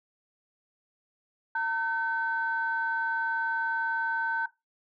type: tone pair together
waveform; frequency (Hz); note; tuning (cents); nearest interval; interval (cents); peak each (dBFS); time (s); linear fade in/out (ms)
sine; 910 / 1530.4; A#5 / G6; -42 / -42; major sixth; 900; -29 / -28; 1.55-4.46; 5
effects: noise-tail reverb RT60 0.2 s tail -17 dB re dry + tanh soft clip ceiling -18 dBFS